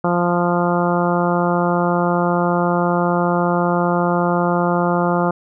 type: harmonic tone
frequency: 174.7 Hz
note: F3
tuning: 1 cent sharp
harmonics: 1 / 2 / 3 / 4 / 5 / 6 / 7 / 8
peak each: -19 / -22 / -22 / -23 / -24 / -27 / -25 / -29 dBFS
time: 0.04-5.31 s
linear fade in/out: 5 ms
effects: none